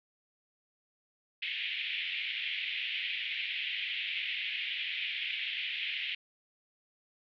pink band-pass noise, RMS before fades -36 dBFS, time 1.42-6.15 s, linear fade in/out 5 ms, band 2100 to 3400 Hz, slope 48 dB/octave, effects none

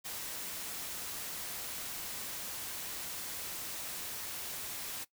white noise, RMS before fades -41 dBFS, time 0.04-5.05 s, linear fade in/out 20 ms, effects noise-tail reverb RT60 0.1 s tail -19 dB re dry

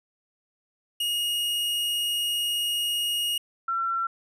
45% pulse / sine tone pair in turn, 2869 / 1354 Hz, F7 / E6, +46 / +46 cents, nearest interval octave + minor second, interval 1300 cents, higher first, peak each -24 dBFS, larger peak neither, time 1-3.38 / 3.68-4.07 s, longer first, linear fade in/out 5 ms, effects resampled to 32000 Hz

